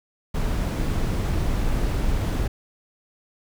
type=noise; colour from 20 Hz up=brown; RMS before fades=-23 dBFS; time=0.34-2.48 s; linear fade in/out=10 ms; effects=none